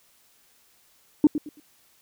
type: tone with echo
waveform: sine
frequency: 299 Hz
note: D4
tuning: 31 cents sharp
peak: -10 dBFS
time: 1.24-1.27 s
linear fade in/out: 2 ms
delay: 110 ms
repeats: 3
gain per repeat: -12 dB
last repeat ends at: 1.6 s
effects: tanh soft clip ceiling -8 dBFS + white hiss -61 dBFS RMS until 2.01 s